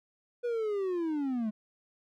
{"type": "linear sweep", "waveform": "triangle", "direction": "down", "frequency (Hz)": [490, 207.7], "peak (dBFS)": -27, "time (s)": [0.43, 1.51], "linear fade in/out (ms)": 20, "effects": []}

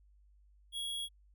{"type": "tone", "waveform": "square", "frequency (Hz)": 3322, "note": "G#7", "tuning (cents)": 0, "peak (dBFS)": -37, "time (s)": [0.72, 1.09], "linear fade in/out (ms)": 50, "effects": ["added 50 Hz sine -61 dBFS peak until 1.34 s"]}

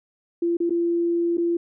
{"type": "tone with dropouts", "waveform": "sine", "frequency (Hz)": 341.5, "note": "F4", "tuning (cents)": -39, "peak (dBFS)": -19, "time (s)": [0.42, 1.57], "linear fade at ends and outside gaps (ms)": 5, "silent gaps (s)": [[0.57, 0.602], [0.696, 0.705], [1.372, 1.38]], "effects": []}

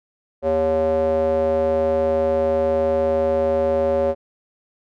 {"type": "tone with band-pass filter", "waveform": "square", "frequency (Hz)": 79.5, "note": "D#2", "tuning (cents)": 38, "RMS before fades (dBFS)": -19, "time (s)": [0.42, 4.15], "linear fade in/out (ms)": 50, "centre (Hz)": 530, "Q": 5.6, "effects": []}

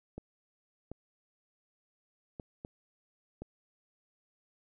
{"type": "clicks", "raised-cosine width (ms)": 2, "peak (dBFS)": -28, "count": 5, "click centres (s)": [0.18, 0.916, 2.398, 2.649, 3.42], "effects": []}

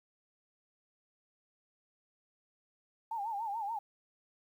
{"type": "tone with vibrato", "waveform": "sine", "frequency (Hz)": 857, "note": "A5", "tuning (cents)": -46, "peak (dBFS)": -34, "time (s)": [3.11, 3.79], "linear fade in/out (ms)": 5, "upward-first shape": "sine", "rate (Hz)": 6.9, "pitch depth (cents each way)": 140, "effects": ["11-bit"]}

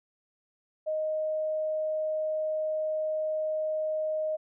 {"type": "tone", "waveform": "sine", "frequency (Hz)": 622.3, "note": "D#5", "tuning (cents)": 0, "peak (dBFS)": -27, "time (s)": [0.86, 4.37], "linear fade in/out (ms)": 20, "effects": []}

